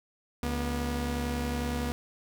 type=tone pair together; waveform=sawtooth; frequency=71 / 241.5 Hz; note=C#2 / B3; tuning=+42 / -39 cents; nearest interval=octave + major sixth; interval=2119 cents; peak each=-28 dBFS; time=0.43-1.92 s; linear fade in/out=0 ms; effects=none